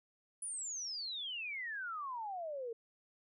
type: exponential sweep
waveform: sine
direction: down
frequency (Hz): 10050 to 447.4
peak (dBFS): -39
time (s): 0.42-2.73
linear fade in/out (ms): 5
effects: none